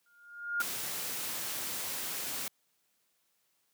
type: tone with exponential growth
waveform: sine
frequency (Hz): 1417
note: F6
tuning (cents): +25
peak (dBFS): -26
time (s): 0.06-0.62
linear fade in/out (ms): 2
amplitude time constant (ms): 120
type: noise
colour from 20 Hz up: white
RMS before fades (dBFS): -37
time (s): 0.6-2.48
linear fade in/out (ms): 2
effects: white hiss -75 dBFS RMS until 3.73 s + high-pass 100 Hz 12 dB/octave